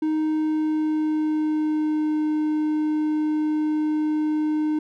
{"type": "tone with pitch glide", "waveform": "triangle", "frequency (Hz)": [311.1, 306.1], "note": ["D#4", "D#4"], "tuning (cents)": [0, -28], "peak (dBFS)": -18, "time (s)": [0.02, 4.79], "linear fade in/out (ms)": 5, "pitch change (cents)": -28, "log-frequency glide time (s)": [0.13, 2.21], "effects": []}